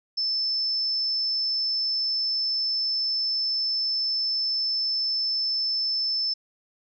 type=tone; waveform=sine; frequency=5274 Hz; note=E8; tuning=in tune; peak=-23 dBFS; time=0.17-6.34 s; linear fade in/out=10 ms; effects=none